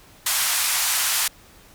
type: band-pass noise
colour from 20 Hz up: white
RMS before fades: -22 dBFS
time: 0.26-1.28 s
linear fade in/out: 5 ms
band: 810 to 13000 Hz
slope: 24 dB/octave
effects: pink hiss -50 dBFS RMS until 1.74 s